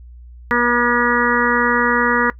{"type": "harmonic tone", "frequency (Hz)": 240.6, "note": "B3", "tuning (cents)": -45, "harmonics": [1, 2, 4, 5, 6, 7, 8], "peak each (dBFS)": [-21, -21, -21, -21, -21, -21, -21], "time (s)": [0.51, 2.3], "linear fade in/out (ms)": 0, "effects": ["noise-tail reverb RT60 0.1 s tail -19 dB re dry", "added 60 Hz sine -36 dBFS peak until 2.39 s"]}